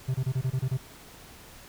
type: tone bursts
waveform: triangle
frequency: 130 Hz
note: C3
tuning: 11 cents flat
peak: -22 dBFS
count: 8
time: 0.08-0.774 s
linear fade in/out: 10 ms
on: 64 ms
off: 26 ms
effects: pink hiss -49 dBFS RMS until 1.68 s